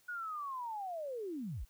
sine linear sweep, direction down, 1472 to 31.66 Hz, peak -38 dBFS, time 0.08-1.65 s, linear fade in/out 10 ms, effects white hiss -69 dBFS RMS until 1.69 s

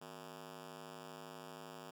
10% pulse ring-modulated tone, 207.7 Hz, G#3, in tune, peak -38 dBFS, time 0.01-1.91 s, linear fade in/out 10 ms, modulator 46.3 Hz, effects none

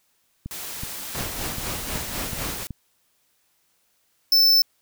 click train, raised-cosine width 5 ms, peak -20 dBFS, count 7, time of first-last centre 0.46-2.707 s, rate 2.67 Hz
white noise, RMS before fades -34 dBFS, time 0.51-2.67 s, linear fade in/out 0 ms
pink noise with tremolo, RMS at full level -29 dBFS, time 1.14-2.64 s, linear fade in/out 10 ms, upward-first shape sine, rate 4 Hz, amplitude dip 65%
square tone, 5290 Hz, E8, 5 cents sharp, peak -14 dBFS, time 4.32-4.62 s, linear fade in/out 2 ms
effects white hiss -67 dBFS RMS until 4.81 s

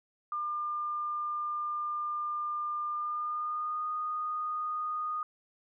sine tone with pitch glide, 1200 to 1233 Hz, D6 to D#6, +37 to -16 cents, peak -31 dBFS, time 0.32-5.23 s, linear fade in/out 2 ms, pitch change +47 cents, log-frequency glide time 2.91-3.89 s, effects none

